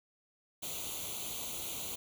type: noise with comb filter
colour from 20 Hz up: white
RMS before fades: -40 dBFS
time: 0.62-1.96 s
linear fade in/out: 10 ms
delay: 0.29 ms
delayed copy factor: +0.85
effects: none